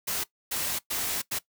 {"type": "noise bursts at uneven times", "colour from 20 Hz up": "white", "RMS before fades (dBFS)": -30, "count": 4, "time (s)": [[0.07, 0.24], [0.51, 0.79], [0.9, 1.22], [1.31, 1.39]], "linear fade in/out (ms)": 10, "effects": ["noise-tail reverb RT60 0.1 s tail -19 dB re dry"]}